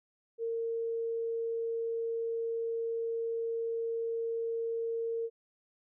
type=tone; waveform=sine; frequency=458.6 Hz; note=A#4; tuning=28 cents flat; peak=-31 dBFS; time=0.38-5.3 s; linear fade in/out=50 ms; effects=none